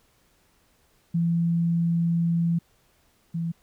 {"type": "tone pair in turn", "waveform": "sine", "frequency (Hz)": [168.7, 166.86], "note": ["E3", "E3"], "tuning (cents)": [40, 21], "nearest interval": "unison", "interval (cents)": 19, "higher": "first", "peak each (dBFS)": [-20, -25], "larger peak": "first", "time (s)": [[1.14, 2.59], [3.34, 3.52]], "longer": "first", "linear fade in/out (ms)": 10, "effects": ["pink hiss -64 dBFS RMS until 3.62 s"]}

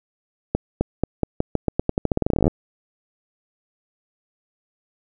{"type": "accelerating click train", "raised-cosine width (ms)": 2, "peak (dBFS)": -5, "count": 25, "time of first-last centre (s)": [0.55, 2.479], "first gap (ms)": 260, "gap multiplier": 0.87, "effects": []}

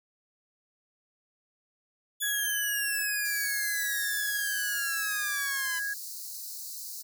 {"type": "exponential sweep", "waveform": "5% pulse", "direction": "down", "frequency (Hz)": [3448, 1000], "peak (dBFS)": -22, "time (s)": [2.2, 5.8], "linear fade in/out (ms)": 20}
{"type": "tone with pitch glide", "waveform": "sine", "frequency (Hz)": [1664, 1651.6], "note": ["G#6", "G#6"], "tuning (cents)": [3, -10], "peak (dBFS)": -30, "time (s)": [2.22, 5.94], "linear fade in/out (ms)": 10, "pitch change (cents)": -13, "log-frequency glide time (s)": [4.15, 4.95]}
{"type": "high-pass noise", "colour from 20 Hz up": "white", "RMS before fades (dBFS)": -40, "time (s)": [3.24, 7.03], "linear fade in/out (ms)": 20, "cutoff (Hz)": 4100, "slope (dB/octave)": 96}
{"effects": []}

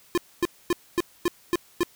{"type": "tone bursts", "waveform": "square", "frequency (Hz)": 349.2, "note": "F4", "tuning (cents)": 0, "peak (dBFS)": -20, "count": 7, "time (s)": [0.15, 1.832], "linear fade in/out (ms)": 0, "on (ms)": 26, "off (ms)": 250, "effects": ["white hiss -56 dBFS RMS until 1.95 s"]}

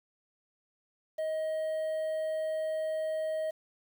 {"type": "tone with quantisation", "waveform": "triangle", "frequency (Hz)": 630, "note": "D#5", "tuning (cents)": 21, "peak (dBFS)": -28, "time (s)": [1.18, 3.51], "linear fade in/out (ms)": 10, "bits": 9, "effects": []}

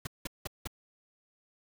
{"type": "noise bursts", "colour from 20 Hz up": "pink", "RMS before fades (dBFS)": -36, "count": 4, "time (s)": [0.05, 0.674], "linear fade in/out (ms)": 5, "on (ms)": 21, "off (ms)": 180, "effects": []}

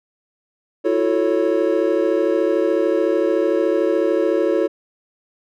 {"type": "chord", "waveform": "triangle", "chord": "F# minor seventh", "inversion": "third", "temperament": "equal with one note detuned", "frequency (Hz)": [329.6, 363.2, 440, 554.4], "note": ["E4", "F#4", "A4", "C#5"], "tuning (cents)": [0, -32, 0, 0], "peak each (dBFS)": -19, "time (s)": [0.84, 4.68], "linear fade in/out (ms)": 20, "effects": []}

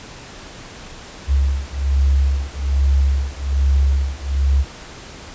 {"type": "beating tone pair", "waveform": "sine", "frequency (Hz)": [68, 69.2], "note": ["C#2", "C#2"], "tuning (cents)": [-33, -2], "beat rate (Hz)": 1.2, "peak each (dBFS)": -17, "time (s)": [1.27, 4.65], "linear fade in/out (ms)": 50, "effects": ["pink hiss -37 dBFS RMS until 5.34 s", "resampled to 16000 Hz"]}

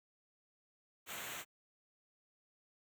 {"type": "noise with comb filter", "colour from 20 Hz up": "pink", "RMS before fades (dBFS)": -45, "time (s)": [1.06, 1.45], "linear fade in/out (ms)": 50, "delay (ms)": 0.2, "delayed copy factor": -0.75, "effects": ["high-pass 100 Hz 12 dB/octave"]}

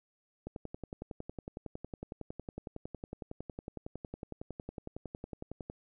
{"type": "click train", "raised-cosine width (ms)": 2, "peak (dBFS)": -27, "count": 58, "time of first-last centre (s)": [0.47, 5.699], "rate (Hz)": 10.9, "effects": []}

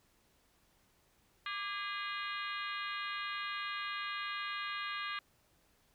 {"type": "harmonic tone with a mistuned harmonic", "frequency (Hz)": 409.5, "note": "G#4", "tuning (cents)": -24, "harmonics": [3, 4, 5, 6, 7, 8, 9, 10], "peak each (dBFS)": [-41, -43, -45, -47, -48, -49, -50, -51], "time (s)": [1.46, 5.19], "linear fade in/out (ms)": 2, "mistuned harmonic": 3, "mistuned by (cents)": -64, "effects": ["pink hiss -71 dBFS RMS until 5.94 s"]}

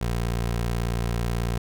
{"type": "tone", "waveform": "20% pulse", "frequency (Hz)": 58.27, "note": "A#1", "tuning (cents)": 0, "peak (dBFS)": -19, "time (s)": [0.01, 1.58], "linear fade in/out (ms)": 5, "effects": []}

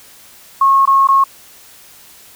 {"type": "tone with dropouts", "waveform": "sine", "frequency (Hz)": 1089, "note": "C#6", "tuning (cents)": -31, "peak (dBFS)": -7, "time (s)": [0.61, 1.24], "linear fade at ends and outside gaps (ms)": 5, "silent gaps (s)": [[0.855, 0.874], [1.073, 1.086]], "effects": ["white hiss -42 dBFS RMS until 2.35 s"]}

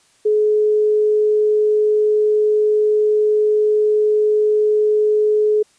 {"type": "tone", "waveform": "sine", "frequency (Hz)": 424.7, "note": "G#4", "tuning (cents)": 39, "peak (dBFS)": -12, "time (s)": [0.25, 5.63], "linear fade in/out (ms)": 10, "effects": ["white hiss -56 dBFS RMS until 5.78 s", "resampled to 22050 Hz"]}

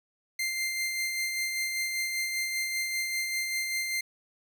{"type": "tone with tremolo", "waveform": "sawtooth", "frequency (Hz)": 2093, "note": "C7", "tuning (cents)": 0, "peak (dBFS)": -24, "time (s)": [0.39, 4.01], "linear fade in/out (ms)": 5, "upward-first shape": "sine", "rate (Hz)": 5.1, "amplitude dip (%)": 35, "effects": []}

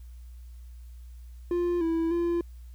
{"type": "tone with pitch steps", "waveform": "triangle", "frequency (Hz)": [349.7, 328.7, 343.1], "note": ["F4", "E4", "F4"], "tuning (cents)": [2, -5, -31], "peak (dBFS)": -22, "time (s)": [1.51, 2.41], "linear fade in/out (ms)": 2, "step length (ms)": 300, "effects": ["added 60 Hz sine -42 dBFS peak until 2.74 s", "white hiss -66 dBFS RMS until 2.74 s"]}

